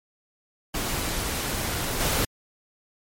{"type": "noise with level steps", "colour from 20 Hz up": "pink", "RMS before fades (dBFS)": [-28, -24], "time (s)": [0.74, 2.25], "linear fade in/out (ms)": 5, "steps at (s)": 1.99, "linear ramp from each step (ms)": 20, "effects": ["MP3 64 kbps"]}